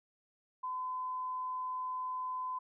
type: tone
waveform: sine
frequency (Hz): 1017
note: C6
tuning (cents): -50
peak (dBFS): -35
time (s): 0.63-2.59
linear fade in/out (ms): 10
effects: none